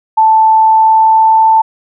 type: tone with pitch glide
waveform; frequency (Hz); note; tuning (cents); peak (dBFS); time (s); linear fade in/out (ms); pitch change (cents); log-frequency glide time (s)
sine; 880 to 886.1; A5 to A5; 0 to +12; -4; 0.17-1.62; 10; +12; 0.52-1.49
effects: none